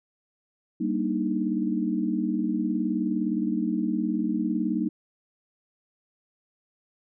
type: chord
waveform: sine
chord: Eb major seventh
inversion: first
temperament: just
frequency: 194.45 / 233.3 / 291.7 / 311.1 Hz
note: G3 / Bb3 / D4 / Eb4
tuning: -14 / +2 / -12 / 0 cents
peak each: -29 / -28 / -33 / -28 dBFS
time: 0.8-4.89 s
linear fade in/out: 10 ms
effects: none